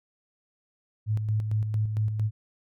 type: tone with tremolo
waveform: sine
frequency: 107.5 Hz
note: A2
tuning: 40 cents flat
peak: -22 dBFS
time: 1.06-2.31 s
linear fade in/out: 50 ms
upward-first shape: square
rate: 4.4 Hz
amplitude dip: 45%
effects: none